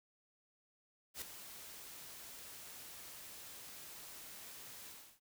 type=noise with ADSR envelope; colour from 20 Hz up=white; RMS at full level=-42 dBFS; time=1.14-5.2 s; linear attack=78 ms; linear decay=4 ms; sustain=-10 dB; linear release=310 ms; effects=none